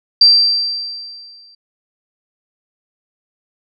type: tone with exponential decay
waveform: sine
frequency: 4699 Hz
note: D8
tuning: in tune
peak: -3 dBFS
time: 0.21-1.55 s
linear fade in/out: 5 ms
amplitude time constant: 290 ms
effects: none